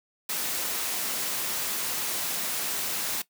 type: noise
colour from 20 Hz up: white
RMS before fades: -30 dBFS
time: 0.29-3.22 s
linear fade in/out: 5 ms
effects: noise-tail reverb RT60 0.1 s tail -18 dB re dry + high-pass 150 Hz 12 dB/octave